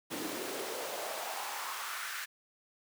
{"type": "noise with high-pass filter sweep", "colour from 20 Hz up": "pink", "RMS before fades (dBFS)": -39, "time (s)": [0.1, 2.26], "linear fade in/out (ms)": 20, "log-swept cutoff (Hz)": [270, 1700], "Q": 2.7, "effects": []}